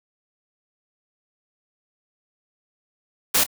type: noise with echo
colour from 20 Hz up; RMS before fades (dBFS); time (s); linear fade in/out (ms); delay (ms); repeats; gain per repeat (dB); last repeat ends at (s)
white; -18; 3.34-3.44; 10; 25; 1; -15; 3.465
effects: none